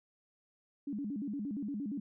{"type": "tone with vibrato", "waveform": "sine", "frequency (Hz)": 242.9, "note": "B3", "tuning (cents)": -29, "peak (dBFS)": -35, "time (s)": [0.87, 2], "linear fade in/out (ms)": 5, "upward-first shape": "square", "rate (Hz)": 8.6, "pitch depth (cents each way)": 270, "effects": []}